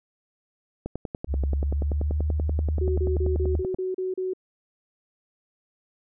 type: click train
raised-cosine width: 2 ms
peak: -17 dBFS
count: 31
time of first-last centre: 0.86-3.745 s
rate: 10.4 Hz
type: tone with pitch glide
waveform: sine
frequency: 68.8 to 75.9 Hz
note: C#2 to D#2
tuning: -12 to -42 cents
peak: -22 dBFS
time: 1.27-3.63 s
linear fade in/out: 50 ms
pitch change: +170 cents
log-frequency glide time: 1.41-2.25 s
type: tone bursts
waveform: sine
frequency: 372.5 Hz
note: F#4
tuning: 12 cents sharp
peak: -25 dBFS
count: 8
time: 2.81-4.335 s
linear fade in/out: 5 ms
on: 160 ms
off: 35 ms
effects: none